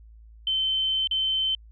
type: tone with dropouts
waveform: sine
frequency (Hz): 3082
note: G7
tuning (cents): -30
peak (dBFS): -22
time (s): 0.47-1.55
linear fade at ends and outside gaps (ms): 2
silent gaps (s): 1.073-1.111
effects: added 55 Hz sine -46 dBFS peak until 1.71 s